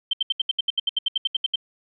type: tone bursts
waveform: sine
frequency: 3124 Hz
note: G7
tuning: 7 cents flat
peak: -18 dBFS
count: 16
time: 0.11-1.558 s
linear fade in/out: 5 ms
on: 23 ms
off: 72 ms
effects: none